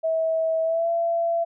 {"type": "tone with pitch glide", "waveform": "sine", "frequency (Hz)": [647, 674.9], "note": ["E5", "E5"], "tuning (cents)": [-32, 41], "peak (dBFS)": -20, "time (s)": [0.03, 1.45], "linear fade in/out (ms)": 20, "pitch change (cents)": 73, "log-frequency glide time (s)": [0.63, 0.89], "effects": []}